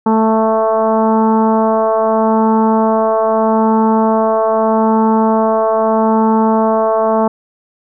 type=tone with frequency modulation; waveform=sine; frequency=220.6 Hz; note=A3; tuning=5 cents sharp; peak=-9 dBFS; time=0.06-7.28 s; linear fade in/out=5 ms; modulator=221 Hz; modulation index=3.8; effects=none